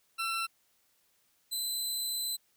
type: tone pair in turn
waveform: 20% pulse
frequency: 1346 / 4033 Hz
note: E6 / B7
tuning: +36 / +36 cents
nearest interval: octave + perfect fifth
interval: 1900 cents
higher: second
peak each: -26 dBFS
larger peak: neither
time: 0.18-0.47 / 1.51-2.37 s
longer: second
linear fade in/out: 20 ms
effects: white hiss -71 dBFS RMS until 2.56 s